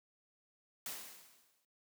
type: noise with exponential decay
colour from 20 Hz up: white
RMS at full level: -41 dBFS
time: 0.86-1.65 s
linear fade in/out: 2 ms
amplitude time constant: 170 ms
effects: noise-tail reverb RT60 0.1 s tail -19 dB re dry + high-pass 150 Hz 12 dB/octave